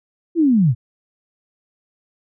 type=linear sweep; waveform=sine; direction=down; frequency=350 to 103.83 Hz; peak=-11 dBFS; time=0.35-0.75 s; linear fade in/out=50 ms; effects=none